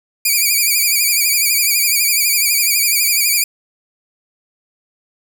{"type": "tone with vibrato", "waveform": "5% pulse", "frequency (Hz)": 2349, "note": "D7", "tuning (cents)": 0, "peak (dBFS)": -3, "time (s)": [0.25, 3.44], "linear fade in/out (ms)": 5, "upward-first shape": "sine", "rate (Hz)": 12, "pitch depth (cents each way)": 79, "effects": []}